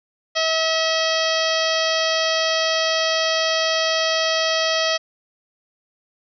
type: harmonic tone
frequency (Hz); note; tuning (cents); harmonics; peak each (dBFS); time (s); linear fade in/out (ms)
644; E5; -41; 1 / 2 / 3 / 4 / 5 / 6 / 7 / 8 / 9; -22 / -27 / -26 / -29 / -25 / -32 / -28 / -28 / -32; 0.35-4.98; 20
effects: none